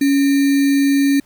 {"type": "tone with sample-and-hold", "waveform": "sine", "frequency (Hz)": 278.7, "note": "C#4", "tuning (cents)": 9, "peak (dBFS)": -11, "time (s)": [0.01, 1.2], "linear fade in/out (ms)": 5, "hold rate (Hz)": 2100, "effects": ["pink hiss -54 dBFS RMS until 1.25 s"]}